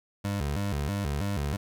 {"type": "tone with vibrato", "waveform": "25% pulse", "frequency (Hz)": 85, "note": "F2", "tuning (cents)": -46, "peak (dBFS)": -24, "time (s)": [0.24, 1.57], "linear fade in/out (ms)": 10, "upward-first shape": "square", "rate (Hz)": 3.1, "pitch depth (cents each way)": 290, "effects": ["11-bit"]}